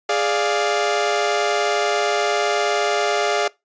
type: chord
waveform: sawtooth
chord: D diminished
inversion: second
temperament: equal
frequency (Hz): 415.3 / 587.3 / 698.5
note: Ab4 / D5 / F5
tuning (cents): 0 / 0 / 0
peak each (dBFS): -18 / -19 / -18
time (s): 0.09-3.48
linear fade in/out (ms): 5
effects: noise-tail reverb RT60 0.2 s tail -22 dB re dry + resampled to 16000 Hz